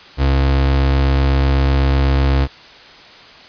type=tone; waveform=35% pulse; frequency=68 Hz; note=C#2; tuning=33 cents flat; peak=-10 dBFS; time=0.17-2.48 s; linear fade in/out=50 ms; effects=white hiss -40 dBFS RMS until 3.48 s + resampled to 11025 Hz